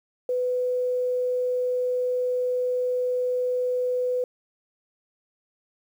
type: tone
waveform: sine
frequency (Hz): 499.3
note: B4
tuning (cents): +19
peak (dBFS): -22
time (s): 0.29-4.24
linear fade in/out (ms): 2
effects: 9-bit